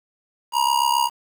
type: tone with amplitude modulation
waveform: square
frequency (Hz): 951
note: A#5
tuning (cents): +34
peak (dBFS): -14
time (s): 0.52-1.1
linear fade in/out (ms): 50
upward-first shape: sine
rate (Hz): 67.5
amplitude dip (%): 85
effects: 8-bit